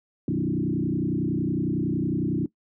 sine tone with frequency modulation, 232.1 Hz, A#3, 7 cents flat, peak -22 dBFS, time 0.28-2.46 s, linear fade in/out 2 ms, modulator 30.9 Hz, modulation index 3.4, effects noise-tail reverb RT60 0.1 s tail -19 dB re dry

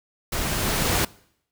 pink noise with level ramp, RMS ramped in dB -27 to -21 dBFS, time 0.32-1.05 s, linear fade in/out 5 ms, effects noise-tail reverb RT60 0.7 s tail -23 dB re dry

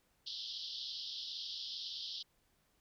pink band-pass noise, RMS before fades -44 dBFS, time 0.26-2.23 s, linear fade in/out 10 ms, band 3100 to 5300 Hz, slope 96 dB/octave, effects pink hiss -75 dBFS RMS until 2.8 s

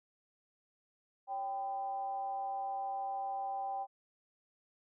sine tone with frequency modulation, 784 Hz, G5, in tune, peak -35 dBFS, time 1.27-3.87 s, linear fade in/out 50 ms, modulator 225 Hz, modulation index 0.4, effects none

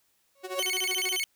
35% pulse tone with exponential growth, 554.4 Hz, C#5, in tune, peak -25 dBFS, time 0.35-0.6 s, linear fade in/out 5 ms, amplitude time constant 53 ms
sawtooth tone with tremolo, 371.3 Hz, F#4, 6 cents sharp, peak -29 dBFS, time 0.43-1.18 s, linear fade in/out 20 ms, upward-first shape sine, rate 13 Hz, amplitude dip 90%
sawtooth tone with vibrato, 2600 Hz, E7, 24 cents flat, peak -24 dBFS, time 0.59-1.24 s, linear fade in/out 0 ms, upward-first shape square, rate 14 Hz, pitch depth 290 cents each way
effects white hiss -70 dBFS RMS until 1.35 s

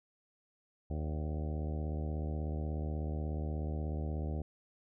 harmonic tone with a mistuned harmonic, 76.5 Hz, D#2, 29 cents flat, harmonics 1 / 2 / 3 / 4 / 5 / 6 / 7 / 8 / 9 / 10, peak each -35 / -41 / -45 / -47 / -49 / -51 / -52 / -53 / -54 / -55 dBFS, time 0.9-4.42 s, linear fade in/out 5 ms, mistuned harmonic 8, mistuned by -59 cents, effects none

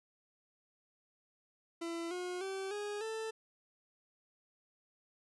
40% pulse tone with pitch steps, 335.7 / 359.8 / 385.6 / 413.3 / 443 Hz, E4 / F#4 / G4 / G#4 / A4, +32 / -48 / -28 / -8 / +12 cents, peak -37 dBFS, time 1.81-3.31 s, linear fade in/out 10 ms, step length 300 ms, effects resampled to 24000 Hz

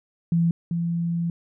sine tone pair in turn, 168.3 / 169.57 Hz, E3 / E3, +36 / +49 cents, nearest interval unison, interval 13 cents, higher second, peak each -17 / -22 dBFS, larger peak first, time 0.32-0.51 / 0.71-1.3 s, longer second, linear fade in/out 2 ms, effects none

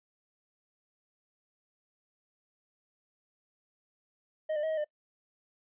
triangle tone with pitch steps, 624 / 598 / 635 / 631 / 601 Hz, D#5 / D5 / D#5 / D#5 / D5, +5 / +31 / +35 / +24 / +40 cents, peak -27 dBFS, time 4.49-4.845 s, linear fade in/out 10 ms, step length 71 ms, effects noise-tail reverb RT60 0.1 s tail -24 dB re dry + resampled to 8000 Hz

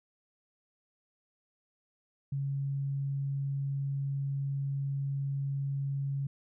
sine tone, 138.59 Hz, C#3, in tune, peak -30 dBFS, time 2.32-6.27 s, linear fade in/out 5 ms, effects none

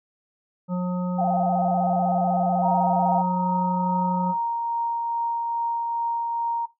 harmonic tone, 180 Hz, F#3, 47 cents flat, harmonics 1 / 3 / 5 / 7, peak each -22 / -32 / -36 / -39 dBFS, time 0.68-4.35 s, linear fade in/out 50 ms
sine tone with vibrato, 734 Hz, F#5, 14 cents flat, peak -21 dBFS, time 1.18-3.22 s, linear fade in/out 10 ms, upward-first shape square, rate 16 Hz, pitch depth 91 cents each way
sine tone with tremolo, 932.3 Hz, A#5, in tune, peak -22 dBFS, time 2.63-6.66 s, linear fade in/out 10 ms, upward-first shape triangle, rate 2.4 Hz, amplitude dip 25%
effects noise-tail reverb RT60 0.2 s tail -18 dB re dry

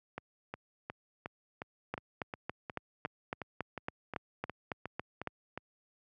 two click trains, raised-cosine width 0.5 ms, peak -24 / -20 dBFS, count 16 / 13, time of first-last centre 0.18-5.576 / 1.94-5.273 s, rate 2.78 / 3.6 Hz, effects high-pass 80 Hz 12 dB/octave

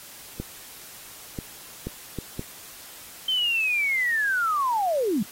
clicks, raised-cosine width 3 ms, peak -17 dBFS, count 5, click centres 0.4 / 1.388 / 1.87 / 2.187 / 2.394 s
sine linear sweep, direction down, 3120 to 180.3 Hz, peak -21 dBFS, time 3.28-5.23 s, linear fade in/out 5 ms
effects white hiss -44 dBFS RMS until 5.31 s + AAC 48 kbps

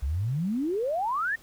sine exponential sweep, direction up, 61.4 to 1874 Hz, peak -25 dBFS, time 0.02-1.36 s, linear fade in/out 10 ms, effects pink hiss -55 dBFS RMS until 1.42 s

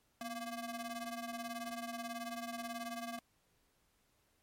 sawtooth ring-modulated tone, 464.4 Hz, A#4, 7 cents flat, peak -34 dBFS, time 0.21-3.19 s, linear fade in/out 2 ms, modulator 223 Hz, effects pink hiss -75 dBFS RMS until 4.42 s + MP3 64 kbps

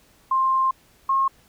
sine tone pair in turn, 1055 / 1077.8 Hz, C6 / C#6, +14 / -49 cents, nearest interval unison, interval 37 cents, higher second, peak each -17 dBFS, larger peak neither, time 0.31-0.71 / 1.09-1.28 s, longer first, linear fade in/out 5 ms, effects pink hiss -57 dBFS RMS until 1.48 s

